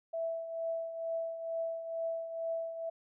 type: tone with tremolo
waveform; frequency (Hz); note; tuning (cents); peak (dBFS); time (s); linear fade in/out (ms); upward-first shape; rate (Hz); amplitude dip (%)
sine; 659.3; E5; 0; -31; 0.13-2.9; 10; triangle; 2.2; 65
effects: none